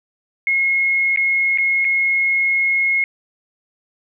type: tone with dropouts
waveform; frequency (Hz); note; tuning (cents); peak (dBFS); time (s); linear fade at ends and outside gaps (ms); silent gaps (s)
sine; 2163; C#7; -43; -14; 0.47-3.04; 1; 1.161-1.173 / 1.575-1.584 / 1.846-1.85
effects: none